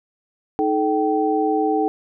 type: tone cluster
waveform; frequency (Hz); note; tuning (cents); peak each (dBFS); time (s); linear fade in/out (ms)
sine; 311.9 / 431.7 / 774; D#4 / A4 / G5; +4 / -33 / -22; -21; 0.59-1.88; 0
effects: none